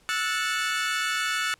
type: chord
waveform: 30% pulse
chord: F# minor seventh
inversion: third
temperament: equal with one note detuned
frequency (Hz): 1318.5 / 1465.5 / 1760 / 2217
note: E6 / F#6 / A6 / C#7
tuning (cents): 0 / -17 / 0 / 0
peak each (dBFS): -28 / -26 / -29 / -30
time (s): 0.09-1.54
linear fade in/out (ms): 0
effects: pink hiss -60 dBFS RMS until 1.59 s + low-pass 10000 Hz 12 dB/octave